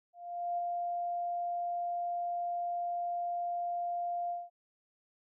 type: tone with ADSR envelope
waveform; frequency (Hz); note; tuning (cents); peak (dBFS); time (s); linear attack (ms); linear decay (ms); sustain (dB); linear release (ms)
sine; 698.5; F5; 0; -30; 0.13-4.5; 450; 13; -2; 200
effects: none